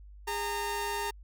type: tone pair together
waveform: sawtooth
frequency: 408.5 / 917.1 Hz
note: G#4 / A#5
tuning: -29 / -29 cents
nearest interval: octave + major second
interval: 1400 cents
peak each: -32 / -29 dBFS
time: 0.27-1.11 s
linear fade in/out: 10 ms
effects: added 50 Hz sine -47 dBFS peak until 1.23 s